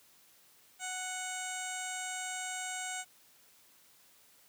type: tone with low-pass filter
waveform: 15% pulse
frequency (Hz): 740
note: F#5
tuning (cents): 0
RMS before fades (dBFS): -39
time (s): 0.79-3.05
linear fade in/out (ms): 50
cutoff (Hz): 7900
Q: 4.6
effects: white hiss -63 dBFS RMS until 4.48 s + high-pass 80 Hz 12 dB/octave